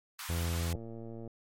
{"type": "high-pass noise", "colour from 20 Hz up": "pink", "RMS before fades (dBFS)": -42, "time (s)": [0.19, 0.73], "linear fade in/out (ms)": 2, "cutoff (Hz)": 910, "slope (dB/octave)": 48}
{"type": "harmonic tone", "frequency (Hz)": 84.5, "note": "E2", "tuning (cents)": 43, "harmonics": [1, 2, 3, 4, 5, 6, 7, 8, 9, 10], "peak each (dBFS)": [-31, -39, -46, -47, -49, -47, -54, -52, -55, -55], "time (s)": [0.29, 0.76], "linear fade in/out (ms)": 5}
{"type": "click train", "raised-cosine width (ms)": 2, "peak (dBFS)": -32, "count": 61, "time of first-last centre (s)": [0.75, 1.276], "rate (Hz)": 114}
{"effects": ["MP3 64 kbps"]}